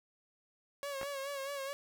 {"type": "tone with vibrato", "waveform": "sawtooth", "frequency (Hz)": 554.4, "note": "C#5", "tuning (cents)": 0, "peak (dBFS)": -34, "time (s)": [0.83, 1.73], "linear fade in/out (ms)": 0, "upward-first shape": "sine", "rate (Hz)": 4.7, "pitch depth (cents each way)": 54}
{"type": "clicks", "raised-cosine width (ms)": 0.5, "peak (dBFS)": -26, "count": 2, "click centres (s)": [1.014, 1.031]}
{"effects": []}